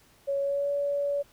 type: tone with pitch glide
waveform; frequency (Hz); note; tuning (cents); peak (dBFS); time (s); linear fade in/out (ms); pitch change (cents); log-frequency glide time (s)
sine; 557 to 569.7; C#5 to C#5; +8 to +47; -25; 0.27-1.23; 20; +39; 0.41-0.7
effects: pink hiss -60 dBFS RMS until 1.32 s